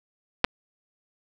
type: clicks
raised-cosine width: 0.3 ms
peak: -3 dBFS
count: 2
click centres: 0.443 / 0.447 s
effects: none